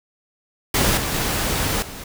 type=noise with level steps; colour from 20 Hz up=pink; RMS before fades=-18 / -24 / -22 / -35 dBFS; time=0.74-2.04 s; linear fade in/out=5 ms; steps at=0.97 / 1.14 / 1.82 s; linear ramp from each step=5 ms; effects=none